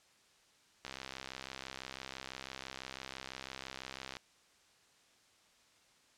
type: click train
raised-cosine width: 0.2 ms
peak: -25 dBFS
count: 220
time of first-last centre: 0.85-4.168 s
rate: 66 Hz
effects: white hiss -67 dBFS RMS until 6.17 s + low-pass 7000 Hz 12 dB/octave